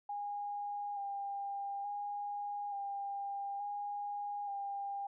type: tone with vibrato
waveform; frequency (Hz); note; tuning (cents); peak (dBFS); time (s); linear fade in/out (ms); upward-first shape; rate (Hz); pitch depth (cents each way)
sine; 809; G#5; -46; -37; 0.09-5.07; 5; square; 0.57; 19
effects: none